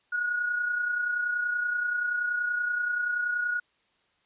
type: tone pair together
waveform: sine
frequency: 1449.5 / 1480 Hz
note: F#6 / F#6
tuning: -36 / 0 cents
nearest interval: unison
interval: 36 cents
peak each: -26 / -36 dBFS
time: 0.12-3.6 s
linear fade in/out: 10 ms
effects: white hiss -69 dBFS RMS until 4.25 s + resampled to 8000 Hz